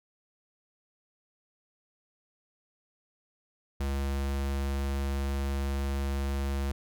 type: tone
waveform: square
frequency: 69 Hz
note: C#2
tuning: 7 cents flat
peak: -29 dBFS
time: 3.8-6.72 s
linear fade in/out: 5 ms
effects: none